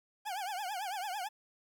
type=tone with vibrato; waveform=40% pulse; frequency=784 Hz; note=G5; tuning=in tune; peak=-35 dBFS; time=0.25-1.29 s; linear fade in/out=20 ms; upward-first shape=triangle; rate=9 Hz; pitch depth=200 cents each way; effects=11-bit